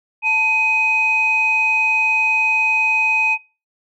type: tone pair together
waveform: sine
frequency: 886 / 2510 Hz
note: A5 / D#7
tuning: +12 / +15 cents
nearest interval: octave + tritone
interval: 1803 cents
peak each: -22 / -14 dBFS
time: 0.22-3.38 s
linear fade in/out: 50 ms
effects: noise-tail reverb RT60 0.3 s tail -22 dB re dry + tanh soft clip ceiling -7 dBFS